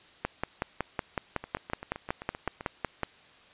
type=two click trains; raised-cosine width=0.5 ms; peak=-23 / -13 dBFS; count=10 / 16; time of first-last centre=1.44-2.609 / 0.25-3.033 s; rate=7.7 / 5.39 Hz; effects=white hiss -56 dBFS RMS until 3.53 s + resampled to 8000 Hz